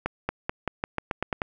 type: accelerating click train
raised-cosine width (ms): 0.5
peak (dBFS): -11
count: 10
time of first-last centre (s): 0.06-1.418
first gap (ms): 230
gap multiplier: 0.89
effects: none